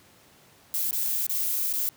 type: noise with dropouts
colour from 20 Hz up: violet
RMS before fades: -27 dBFS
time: 0.74-1.89 s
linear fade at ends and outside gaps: 0 ms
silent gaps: 0.909-0.929 / 1.266-1.295 / 1.727-1.737 s
effects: pink hiss -56 dBFS RMS until 1.96 s + high-pass 100 Hz 12 dB/octave